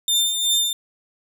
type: tone with tremolo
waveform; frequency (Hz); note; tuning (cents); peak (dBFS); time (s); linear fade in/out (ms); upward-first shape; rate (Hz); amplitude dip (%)
sawtooth; 3602; A7; +40; -13; 0.08-0.73; 2; sine; 2.7; 50
effects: none